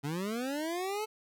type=linear sweep; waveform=25% pulse; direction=up; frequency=135.6 to 440 Hz; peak=-29 dBFS; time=0.03-1.06 s; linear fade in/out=20 ms; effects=none